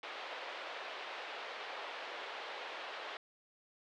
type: band-pass noise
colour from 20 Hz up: pink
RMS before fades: -45 dBFS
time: 0.03-3.17 s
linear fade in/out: 2 ms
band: 490 to 3700 Hz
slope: 24 dB/octave
effects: none